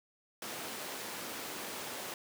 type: high-pass noise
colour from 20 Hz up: pink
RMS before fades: -42 dBFS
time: 0.42-2.14 s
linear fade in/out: 2 ms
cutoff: 290 Hz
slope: 12 dB/octave
effects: none